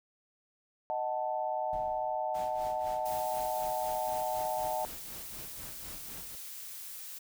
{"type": "chord", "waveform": "sine", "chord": "D# diminished", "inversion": "none", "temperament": "equal", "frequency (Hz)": [622.3, 740, 880], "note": ["D#5", "F#5", "A5"], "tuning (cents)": [0, 0, 0], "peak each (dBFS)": -35, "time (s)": [0.9, 4.85], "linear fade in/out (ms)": 0}
{"type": "noise with exponential decay", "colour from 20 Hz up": "brown", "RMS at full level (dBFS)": -44, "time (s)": [1.73, 2.38], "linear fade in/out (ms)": 1, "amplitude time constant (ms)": 140}
{"type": "noise with tremolo", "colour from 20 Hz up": "pink", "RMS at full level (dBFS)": -48, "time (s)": [2.34, 6.36], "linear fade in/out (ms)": 10, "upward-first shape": "sine", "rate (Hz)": 4, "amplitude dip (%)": 75}
{"type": "noise", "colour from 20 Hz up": "blue", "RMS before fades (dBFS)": -44, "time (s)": [3.05, 7.19], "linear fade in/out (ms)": 10}
{"effects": []}